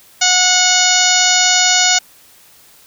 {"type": "harmonic tone with a mistuned harmonic", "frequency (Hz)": 731, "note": "F#5", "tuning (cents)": -21, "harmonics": [1, 2, 3, 4, 5, 6, 7, 8, 9, 10], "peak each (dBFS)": [-19, -19, -19, -19, -19, -19, -19, -19, -19, -19], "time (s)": [0.21, 1.99], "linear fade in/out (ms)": 10, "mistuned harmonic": 10, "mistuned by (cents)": -56, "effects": ["white hiss -46 dBFS RMS until 2.86 s"]}